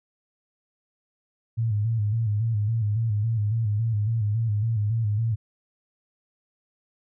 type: tone with vibrato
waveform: sine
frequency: 109.1 Hz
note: A2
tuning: 14 cents flat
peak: -21 dBFS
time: 1.57-5.36 s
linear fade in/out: 20 ms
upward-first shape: square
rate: 3.6 Hz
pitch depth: 80 cents each way
effects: none